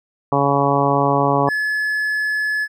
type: harmonic tone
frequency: 140.5 Hz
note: C#3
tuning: 24 cents sharp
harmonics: 1 / 2 / 3 / 4 / 5 / 6 / 7 / 8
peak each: -22 / -22 / -22 / -22 / -22 / -22 / -22 / -22 dBFS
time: 0.32-1.49 s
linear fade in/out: 2 ms
type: tone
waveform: triangle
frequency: 1713 Hz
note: A6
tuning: 47 cents flat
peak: -16 dBFS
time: 1.47-2.68 s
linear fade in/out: 50 ms
effects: none